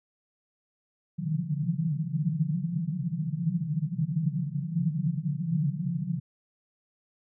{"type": "band-pass noise", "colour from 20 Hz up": "pink", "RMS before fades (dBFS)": -29, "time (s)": [1.18, 6.2], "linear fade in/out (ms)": 10, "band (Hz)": [140, 180], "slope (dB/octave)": 96, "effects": []}